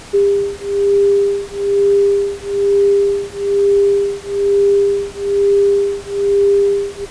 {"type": "beating tone pair", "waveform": "sine", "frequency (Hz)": [400, 401.1], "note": ["G4", "G4"], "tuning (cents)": [35, 40], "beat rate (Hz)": 1.1, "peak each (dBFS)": -14, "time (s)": [0.13, 7.06], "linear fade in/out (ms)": 20, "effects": ["pink hiss -35 dBFS RMS until 7.1 s", "resampled to 22050 Hz"]}